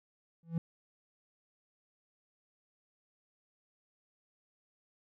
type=tone with exponential growth; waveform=triangle; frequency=166 Hz; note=E3; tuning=12 cents sharp; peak=-24 dBFS; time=0.43-0.58 s; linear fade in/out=2 ms; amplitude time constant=32 ms; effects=none